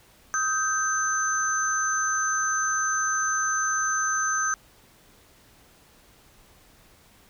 sine tone cluster, 1261 / 1564 / 6150 Hz, D#6 / G6 / G8, +23 / -4 / -34 cents, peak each -27 dBFS, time 0.34-4.54 s, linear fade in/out 0 ms, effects pink hiss -56 dBFS RMS until 7.29 s

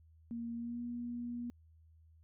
sine tone with pitch glide, 233.3 to 239.7 Hz, A#3 to A#3, +2 to +48 cents, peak -38 dBFS, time 0.31-1.5 s, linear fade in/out 0 ms, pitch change +46 cents, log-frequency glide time 0.55-0.81 s, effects added 80 Hz sine -60 dBFS peak until 2.23 s

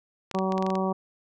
clicks, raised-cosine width 0.2 ms, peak -19 dBFS, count 9, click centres 0.313 / 0.349 / 0.388 / 0.522 / 0.58 / 0.625 / 0.665 / 0.703 / 0.754 s
harmonic tone, 189.6 Hz, F#3, 43 cents sharp, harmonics 1 / 2 / 3 / 4 / 5 / 6, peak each -27 / -30 / -32 / -33 / -34 / -35 dBFS, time 0.34-0.93 s, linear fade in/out 10 ms
effects none

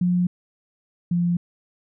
sine tone pair in turn, 178.2 / 173.83 Hz, F3 / F3, +35 / -8 cents, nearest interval unison, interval 43 cents, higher first, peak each -17 / -18 dBFS, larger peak first, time 0.01-0.27 / 1.11-1.37 s, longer neither, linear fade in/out 5 ms, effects none

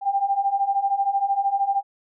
sine beating tone pair, 784 / 797 Hz, G5 / G5, 0 / +28 cents, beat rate 13 Hz, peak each -24 / -21 dBFS, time 0.01-1.83 s, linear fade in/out 50 ms, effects none

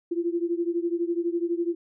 sine beating tone pair, 338.2 / 350.2 Hz, E4 / F4, +44 / +5 cents, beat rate 12 Hz, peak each -26 / -28 dBFS, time 0.11-1.75 s, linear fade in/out 10 ms, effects none

